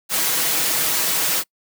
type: noise with comb filter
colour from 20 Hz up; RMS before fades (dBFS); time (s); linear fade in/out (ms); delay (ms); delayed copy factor
white; -20; 0.09-1.44; 50; 6.2; +0.65
effects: noise-tail reverb RT60 0.1 s tail -25 dB re dry + high-pass 150 Hz 12 dB/octave